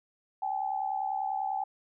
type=tone pair together; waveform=sine; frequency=777.9 / 848 Hz; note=G5 / G#5; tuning=-14 / +36 cents; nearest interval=minor second; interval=150 cents; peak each=-31 / -33 dBFS; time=0.42-1.64 s; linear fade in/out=5 ms; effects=none